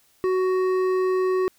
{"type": "tone with hard clipping", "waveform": "sine", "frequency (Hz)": 372.1, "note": "F#4", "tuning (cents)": 10, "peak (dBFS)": -21, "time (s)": [0.24, 1.48], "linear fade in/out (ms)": 0, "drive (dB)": 9, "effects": ["white hiss -61 dBFS RMS until 1.58 s"]}